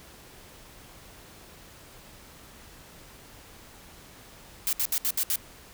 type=noise bursts; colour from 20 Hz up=blue; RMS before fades=-26 dBFS; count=6; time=4.67-5.358 s; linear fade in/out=0 ms; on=58 ms; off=68 ms; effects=pink hiss -50 dBFS RMS until 5.73 s